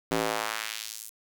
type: tone with high-pass filter sweep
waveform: square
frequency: 55 Hz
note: A1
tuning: in tune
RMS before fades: -32 dBFS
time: 0.11-1.1 s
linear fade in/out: 10 ms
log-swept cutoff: 270 to 10000 Hz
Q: 1
effects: 8-bit